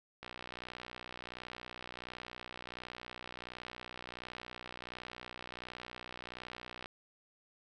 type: click train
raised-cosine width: 0.3 ms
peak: -28 dBFS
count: 408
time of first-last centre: 0.23-6.859 s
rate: 61.4 Hz
effects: none